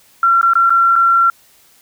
sine tone with dropouts, 1364 Hz, F6, 41 cents flat, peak -8 dBFS, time 0.23-1.3 s, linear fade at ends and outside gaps 2 ms, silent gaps 0.413-0.429 / 0.535-0.554 / 0.696-0.704 / 0.956-0.961 s, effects white hiss -50 dBFS RMS until 1.81 s

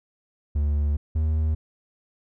triangle tone pair in turn, 73.2 / 78.1 Hz, D2 / D#2, -5 / +7 cents, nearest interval minor second, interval 112 cents, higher second, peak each -18 dBFS, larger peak neither, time 0.55-0.97 / 1.15-1.55 s, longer first, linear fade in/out 10 ms, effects none

